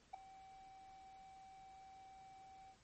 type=tone with ADSR envelope; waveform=triangle; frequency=768 Hz; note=G5; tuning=36 cents flat; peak=-38 dBFS; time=0.13-2.76 s; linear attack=13 ms; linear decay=4 ms; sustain=-17 dB; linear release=59 ms; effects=pink hiss -70 dBFS RMS until 2.83 s + MP3 32 kbps